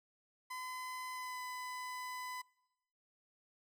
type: tone with pitch glide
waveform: 30% pulse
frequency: 1016 to 1003.8 Hz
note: B5 to B5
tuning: +49 to +28 cents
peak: -39 dBFS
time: 0.5-2.42 s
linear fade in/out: 10 ms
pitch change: -21 cents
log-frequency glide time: 1.12-1.4 s
effects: noise-tail reverb RT60 1.0 s tail -26 dB re dry